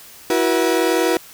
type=chord; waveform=35% pulse; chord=E suspended second; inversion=none; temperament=equal with one note detuned; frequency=329.6 / 370 / 481.5 Hz; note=E4 / F#4 / B4; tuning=0 / 0 / -44 cents; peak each=-18 dBFS; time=0.3-1.17 s; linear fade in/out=2 ms; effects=white hiss -42 dBFS RMS until 1.33 s